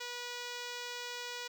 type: tone with notch filter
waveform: 5% pulse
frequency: 486.3 Hz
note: B4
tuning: 27 cents flat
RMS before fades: -42 dBFS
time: 0-1.48 s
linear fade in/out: 10 ms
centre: 12000 Hz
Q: 0.78
effects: none